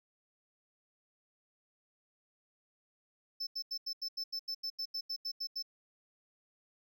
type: tone bursts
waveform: triangle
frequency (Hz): 5274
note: E8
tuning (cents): 0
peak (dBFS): -34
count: 15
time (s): 3.4-5.626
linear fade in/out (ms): 10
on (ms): 70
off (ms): 84
effects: none